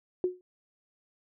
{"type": "tone with exponential decay", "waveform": "sine", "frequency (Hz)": 363.5, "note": "F#4", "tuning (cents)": -31, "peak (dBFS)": -21, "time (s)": [0.24, 0.41], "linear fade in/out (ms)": 1, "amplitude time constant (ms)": 36, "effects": []}